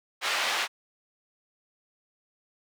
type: band-pass noise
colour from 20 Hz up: white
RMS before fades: -28 dBFS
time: 0.21-0.68 s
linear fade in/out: 50 ms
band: 680 to 3100 Hz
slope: 12 dB/octave
effects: none